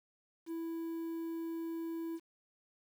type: tone with quantisation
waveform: triangle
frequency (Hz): 330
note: E4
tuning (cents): +2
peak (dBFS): -35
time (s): 0.46-2.2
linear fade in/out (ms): 50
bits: 10
effects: none